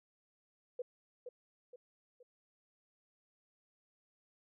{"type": "tone with echo", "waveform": "sine", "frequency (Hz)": 493.9, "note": "B4", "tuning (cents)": 0, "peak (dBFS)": -36, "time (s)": [0.79, 0.82], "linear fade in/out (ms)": 5, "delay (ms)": 470, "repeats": 3, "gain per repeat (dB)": -7, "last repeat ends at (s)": 2.23, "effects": []}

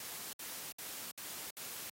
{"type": "noise bursts", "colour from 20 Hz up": "white", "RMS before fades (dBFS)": -45, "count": 5, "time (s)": [0, 1.898], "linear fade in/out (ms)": 2, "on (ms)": 330, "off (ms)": 62, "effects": ["high-pass 100 Hz 12 dB/octave", "AAC 48 kbps"]}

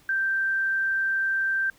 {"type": "tone", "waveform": "sine", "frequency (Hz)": 1568, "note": "G6", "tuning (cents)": 0, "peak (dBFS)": -22, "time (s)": [0.09, 1.7], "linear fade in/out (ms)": 2, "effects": ["pink hiss -58 dBFS RMS until 1.78 s"]}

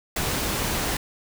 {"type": "noise", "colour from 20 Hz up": "pink", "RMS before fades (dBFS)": -26, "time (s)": [0.16, 0.97], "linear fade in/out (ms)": 5, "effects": []}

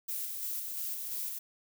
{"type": "noise with tremolo", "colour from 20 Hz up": "violet", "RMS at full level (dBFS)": -36, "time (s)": [0.08, 1.39], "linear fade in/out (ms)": 10, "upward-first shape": "square", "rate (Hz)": 2.9, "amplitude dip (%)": 30, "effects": []}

